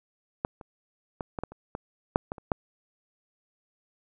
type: clicks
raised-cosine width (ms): 1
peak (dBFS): -12 / -29 / -18 / -18 / -17 / -30 / -19 / -6 / -18 / -29 / -10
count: 11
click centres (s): 0.449 / 0.612 / 1.208 / 1.388 / 1.436 / 1.52 / 1.751 / 2.159 / 2.319 / 2.382 / 2.518
effects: none